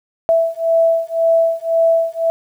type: beating tone pair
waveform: sine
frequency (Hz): 659.3 / 661.2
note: E5 / E5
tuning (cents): 0 / +5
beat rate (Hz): 1.9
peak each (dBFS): -15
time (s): 0.29-2.3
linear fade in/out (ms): 0
effects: 8-bit